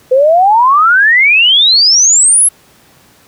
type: exponential sweep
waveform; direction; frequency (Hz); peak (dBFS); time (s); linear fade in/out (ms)
sine; up; 499 to 11210; -4; 0.11-2.49; 10
effects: pink hiss -45 dBFS RMS until 3.27 s + high-pass 80 Hz 12 dB/octave